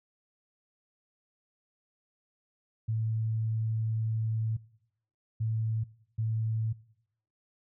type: tone bursts at uneven times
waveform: sine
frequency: 111.1 Hz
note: A2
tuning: 17 cents sharp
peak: -27 dBFS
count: 3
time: 2.88-4.57 / 5.4-5.84 / 6.18-6.73 s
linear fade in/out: 10 ms
effects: noise-tail reverb RT60 0.8 s tail -22 dB re dry